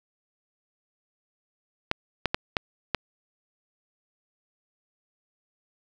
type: clicks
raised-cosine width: 0.3 ms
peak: -7 dBFS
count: 5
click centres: 1.914 / 2.257 / 2.345 / 2.568 / 2.947 s
effects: none